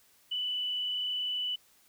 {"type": "tone with frequency modulation", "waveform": "sine", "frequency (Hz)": 2979, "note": "F#7", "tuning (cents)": 11, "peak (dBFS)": -30, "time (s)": [0.31, 1.56], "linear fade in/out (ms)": 10, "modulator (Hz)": 32.2, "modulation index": 0.92, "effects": ["white hiss -64 dBFS RMS until 1.88 s"]}